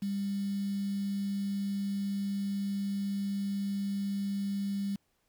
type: tone with quantisation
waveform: sine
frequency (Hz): 199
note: G3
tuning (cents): +26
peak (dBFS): -30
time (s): 0.02-4.96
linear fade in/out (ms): 5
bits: 8
effects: pink hiss -75 dBFS RMS until 5.28 s